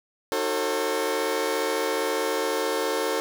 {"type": "chord", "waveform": "sawtooth", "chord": "D# diminished seventh", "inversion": "none", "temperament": "just", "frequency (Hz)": [311.1, 373.4, 448, 537.6], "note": ["D#4", "F#4", "A4", "C5"], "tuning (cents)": [0, 16, 31, 47], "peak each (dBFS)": [-29, -28, -23, -25], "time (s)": [0.32, 3.2], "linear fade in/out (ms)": 0, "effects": []}